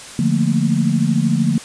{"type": "chord", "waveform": "sine", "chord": "Bb major seventh", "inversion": "first", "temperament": "equal", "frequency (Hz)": [146.83, 174.61, 220, 233.1], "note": ["D3", "F3", "A3", "Bb3"], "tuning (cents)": [0, 0, 0, 0], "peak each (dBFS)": -19, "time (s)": [0.19, 1.58], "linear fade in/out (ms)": 2, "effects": ["white hiss -35 dBFS RMS until 1.64 s", "resampled to 22050 Hz"]}